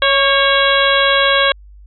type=harmonic tone with a mistuned harmonic; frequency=554.4 Hz; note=C#5; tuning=in tune; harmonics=1 / 2 / 3 / 4 / 5 / 6 / 7; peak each=-16 / -17 / -16 / -21 / -22 / -17 / -21 dBFS; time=0.02-1.52 s; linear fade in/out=2 ms; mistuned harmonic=3; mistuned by=-43 cents; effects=added 50 Hz sine -37 dBFS peak until 1.86 s